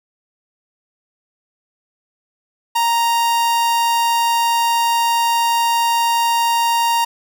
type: tone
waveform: 45% pulse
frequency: 932.3 Hz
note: A#5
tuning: in tune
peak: -14 dBFS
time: 2.75-7.05 s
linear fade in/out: 10 ms
effects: none